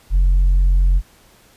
sine tone with tanh clipping, 44.76 Hz, F1, 43 cents sharp, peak -11 dBFS, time 0.1-1.02 s, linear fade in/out 50 ms, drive 1 dB, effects pink hiss -51 dBFS RMS until 1.56 s + resampled to 32000 Hz

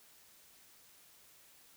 silence, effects white hiss -62 dBFS RMS until 1.76 s

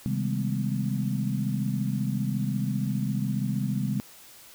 sine tone cluster, 132.7 / 158.3 / 199.4 / 214.2 / 250.5 Hz, C3 / D#3 / G3 / A3 / B3, +25 / +30 / +30 / -46 / +25 cents, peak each -29 / -34 / -29 / -35 / -35 dBFS, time 0.06-4 s, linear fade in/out 0 ms, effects white hiss -50 dBFS RMS until 4.54 s

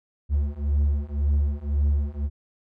triangle beating tone pair, 71.2 / 73.1 Hz, C#2 / D2, +47 / -7 cents, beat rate 1.9 Hz, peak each -22 / -21 dBFS, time 0.29-2.3 s, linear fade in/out 50 ms, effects none

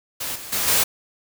white noise with level steps, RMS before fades -28 / -36 / -23 / -18 dBFS, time 0.2-0.84 s, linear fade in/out 10 ms, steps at 0.35 / 0.52 / 0.67 s, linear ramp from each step 10 ms, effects none

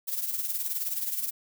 violet noise with tremolo, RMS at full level -28 dBFS, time 0.07-1.31 s, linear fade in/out 20 ms, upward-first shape triangle, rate 19 Hz, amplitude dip 70%, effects none

